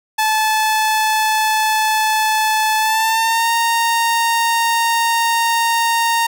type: tone with pitch glide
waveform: sawtooth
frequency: 868 to 924.9 Hz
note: A5 to A#5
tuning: -24 to -14 cents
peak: -10 dBFS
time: 0.18-6.27 s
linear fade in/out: 10 ms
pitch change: +110 cents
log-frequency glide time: 2.78-3.51 s
effects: none